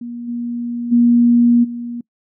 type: tone with level steps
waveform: sine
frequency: 238.4 Hz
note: A#3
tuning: 39 cents sharp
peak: -25 / -20 / -8 / -23 dBFS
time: 0.01-2.01 s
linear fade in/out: 5 ms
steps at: 0.27 / 0.91 / 1.63 s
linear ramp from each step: 20 ms
effects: noise-tail reverb RT60 0.1 s tail -24 dB re dry